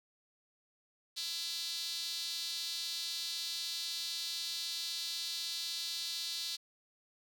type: tone with high-pass filter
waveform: sawtooth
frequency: 336.1 Hz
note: E4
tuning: 34 cents sharp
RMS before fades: -39 dBFS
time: 1.16-6.57 s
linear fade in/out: 20 ms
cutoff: 4100 Hz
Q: 4.3
effects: none